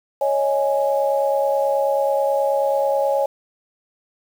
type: chord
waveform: sine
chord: C# suspended second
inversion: none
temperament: just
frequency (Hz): 554.4 / 623.7 / 831.5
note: C#5 / D#5 / G#5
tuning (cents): 0 / +4 / +2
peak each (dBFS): -18 / -24 / -23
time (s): 0.21-3.26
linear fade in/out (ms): 5
effects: 7-bit